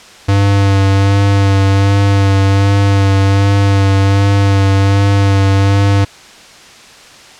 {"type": "tone with vibrato", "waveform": "square", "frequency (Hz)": 98.7, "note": "G2", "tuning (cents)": 12, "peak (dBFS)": -8, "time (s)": [0.28, 6.05], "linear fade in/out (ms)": 10, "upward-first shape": "sine", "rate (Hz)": 1.3, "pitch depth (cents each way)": 19, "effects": ["white hiss -37 dBFS RMS until 7.39 s", "low-pass 6000 Hz 12 dB/octave"]}